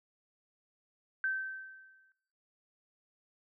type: tone with exponential decay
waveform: sine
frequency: 1548 Hz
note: G6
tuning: 22 cents flat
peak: -28 dBFS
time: 1.24-2.12 s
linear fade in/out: 1 ms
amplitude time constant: 190 ms
effects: noise-tail reverb RT60 0.8 s tail -17 dB re dry